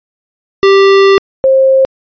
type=tone pair in turn; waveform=square / sine; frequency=392 / 532 Hz; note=G4 / C5; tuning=0 / +29 cents; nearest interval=perfect fourth; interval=529 cents; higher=second; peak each=-4 dBFS; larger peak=neither; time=0.63-1.18 / 1.44-1.85 s; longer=first; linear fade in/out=0 ms; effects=resampled to 11025 Hz